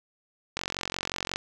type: click train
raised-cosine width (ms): 0.2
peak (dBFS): -12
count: 37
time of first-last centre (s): 0.57-1.359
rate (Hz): 45.6
effects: none